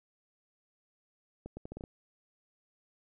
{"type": "accelerating click train", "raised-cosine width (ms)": 2, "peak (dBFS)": -29, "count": 7, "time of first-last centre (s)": [1.46, 1.839], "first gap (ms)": 110, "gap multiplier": 0.77, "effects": []}